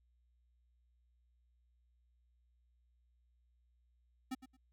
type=tone with echo; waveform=square; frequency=259.6 Hz; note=C4; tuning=13 cents flat; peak=-38 dBFS; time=4.31-4.35 s; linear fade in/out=10 ms; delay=110 ms; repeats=2; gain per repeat=-14 dB; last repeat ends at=4.57 s; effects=added 60 Hz sine -70 dBFS peak until 4.72 s